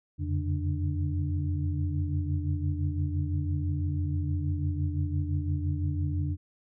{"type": "tone cluster", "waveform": "sine", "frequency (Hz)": [86.4, 92.4, 139.6, 145.2, 295.7], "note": ["F2", "F#2", "C#3", "D3", "D4"], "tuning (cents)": [-18, -2, 13, -19, 12], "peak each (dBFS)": [-28, -37, -35, -36, -37], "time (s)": [0.18, 6.37], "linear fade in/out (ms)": 50, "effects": []}